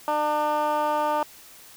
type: tone with band-pass filter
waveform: 15% pulse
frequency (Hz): 300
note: D4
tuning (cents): +37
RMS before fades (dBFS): -24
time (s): 0.08-1.23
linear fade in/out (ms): 0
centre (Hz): 880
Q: 1.9
effects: white hiss -48 dBFS RMS until 1.76 s

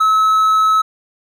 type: tone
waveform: triangle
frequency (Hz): 1293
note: E6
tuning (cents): -34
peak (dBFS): -8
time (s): 0-0.82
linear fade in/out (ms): 10
effects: none

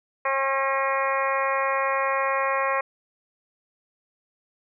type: harmonic tone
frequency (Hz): 270.6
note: C#4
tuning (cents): -42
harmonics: 2 / 3 / 4 / 5 / 6 / 7 / 8 / 9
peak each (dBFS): -27 / -32 / -25 / -34 / -35 / -30 / -34 / -35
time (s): 0.25-2.81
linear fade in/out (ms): 5
effects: none

